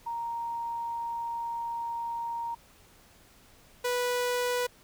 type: tone pair in turn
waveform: sine / sawtooth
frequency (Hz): 932.3 / 491.7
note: A#5 / B4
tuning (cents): 0 / -8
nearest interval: major seventh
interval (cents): 1108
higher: first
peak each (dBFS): -31 / -23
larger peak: second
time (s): 0.06-2.55 / 3.84-4.67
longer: first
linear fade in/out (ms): 10
effects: pink hiss -58 dBFS RMS until 4.83 s